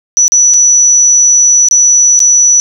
sine tone with dropouts, 5920 Hz, F#8, in tune, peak -3 dBFS, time 0.17-2.6 s, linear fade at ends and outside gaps 0 ms, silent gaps 0.28-0.32 / 0.538-0.542 / 1.686-1.711 / 2.192-2.203 s, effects none

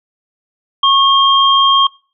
sine tone pair together, 1094 / 3203 Hz, C#6 / G7, -23 / +37 cents, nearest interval octave + perfect fifth, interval 1860 cents, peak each -10 dBFS, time 0.83-1.87 s, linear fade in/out 5 ms, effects noise-tail reverb RT60 0.4 s tail -24 dB re dry

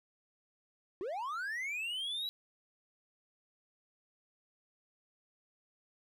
triangle linear sweep, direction up, 339.2 to 3951 Hz, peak -34 dBFS, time 1.01-2.29 s, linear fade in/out 0 ms, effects none

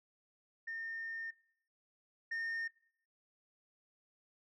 sine tone pair in turn, 1820 / 1826.8 Hz, A#6 / A#6, -42 / -36 cents, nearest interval unison, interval 6 cents, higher second, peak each -38 / -33 dBFS, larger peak second, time 0.67-1.31 / 2.31-2.68 s, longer first, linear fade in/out 10 ms, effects noise-tail reverb RT60 0.7 s tail -24 dB re dry + tanh soft clip ceiling -35 dBFS

